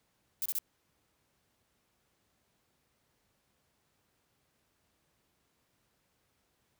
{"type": "noise bursts", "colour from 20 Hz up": "violet", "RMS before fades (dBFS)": -33, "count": 3, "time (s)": [0.42, 0.586], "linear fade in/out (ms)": 0, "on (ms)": 36, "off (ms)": 29, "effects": ["pink hiss -75 dBFS RMS until 6.79 s", "high-pass 60 Hz 12 dB/octave"]}